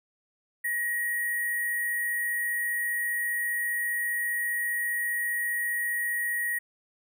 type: tone with sample-and-hold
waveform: sine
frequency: 1895 Hz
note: A#6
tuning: 28 cents sharp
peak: -26 dBFS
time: 0.64-6.59 s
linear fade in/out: 10 ms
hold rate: 11025 Hz
effects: none